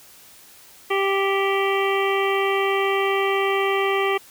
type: harmonic tone with a mistuned harmonic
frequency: 392 Hz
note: G4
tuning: in tune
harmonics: 1 / 2 / 3 / 5 / 6 / 7 / 8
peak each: -21 / -27 / -26 / -28 / -29 / -33 / -33 dBFS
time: 0.9-4.18 s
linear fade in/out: 10 ms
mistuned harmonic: 6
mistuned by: -22 cents
effects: white hiss -48 dBFS RMS until 4.3 s